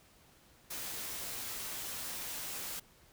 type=noise with comb filter; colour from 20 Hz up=white; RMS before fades=-41 dBFS; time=0.7-2.8 s; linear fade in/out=10 ms; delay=14 ms; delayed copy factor=-0.5; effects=pink hiss -63 dBFS RMS until 3.12 s